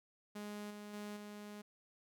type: tone with level steps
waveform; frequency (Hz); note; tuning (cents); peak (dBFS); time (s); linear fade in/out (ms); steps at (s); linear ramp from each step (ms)
sawtooth; 207.7; G#3; 0; -40 / -44 / -40 / -44; 0.35-1.62; 10; 0.7 / 0.93 / 1.16; 10
effects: none